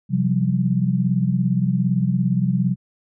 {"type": "chord", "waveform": "sine", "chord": "C suspended fourth", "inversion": "none", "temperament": "equal with one note detuned", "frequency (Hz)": [130.81, 174.61, 192.08], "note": ["C3", "F3", "G3"], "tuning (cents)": [0, 0, -35], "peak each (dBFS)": -21, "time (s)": [0.09, 2.76], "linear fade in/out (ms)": 50, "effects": []}